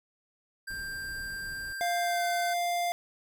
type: tone with pitch glide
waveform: square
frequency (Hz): 1583 to 1530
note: G6 to G6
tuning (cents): +17 to -42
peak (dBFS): -36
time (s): 0.67-2.54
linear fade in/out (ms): 10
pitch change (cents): -59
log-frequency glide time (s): 2.02-2.24
type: noise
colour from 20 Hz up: brown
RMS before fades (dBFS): -47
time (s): 0.7-1.73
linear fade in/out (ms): 2
type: tone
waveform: square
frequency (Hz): 698.5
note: F5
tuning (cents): 0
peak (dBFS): -28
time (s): 1.81-2.92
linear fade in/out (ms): 0
effects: none